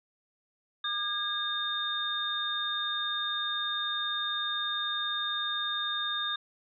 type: tone cluster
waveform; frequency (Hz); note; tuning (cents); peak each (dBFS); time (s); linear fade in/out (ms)
sine; 1205 / 1637 / 3651; D6 / G#6 / A#7; +44 / -25 / -37; -36 / -36 / -31; 0.84-6.36; 5
effects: none